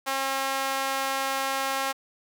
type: tone with high-pass filter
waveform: sawtooth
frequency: 269.7 Hz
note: C#4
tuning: 47 cents flat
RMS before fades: -28 dBFS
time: 0.06-1.93 s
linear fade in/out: 20 ms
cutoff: 840 Hz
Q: 1.2
effects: none